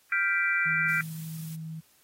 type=chord; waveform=sine; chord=G dominant seventh; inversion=third; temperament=equal; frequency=1396.9 / 1568 / 1975.5 / 2349 Hz; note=F6 / G6 / B6 / D7; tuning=0 / 0 / 0 / 0 cents; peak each=-29 dBFS; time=0.12-1.01 s; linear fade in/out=2 ms
type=tone; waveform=sine; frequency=160 Hz; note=D#3; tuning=49 cents sharp; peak=-35 dBFS; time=0.65-1.81 s; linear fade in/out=20 ms
type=noise; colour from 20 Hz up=blue; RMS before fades=-46 dBFS; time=0.88-1.56 s; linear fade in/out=10 ms
effects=white hiss -63 dBFS RMS until 2.03 s + AAC 48 kbps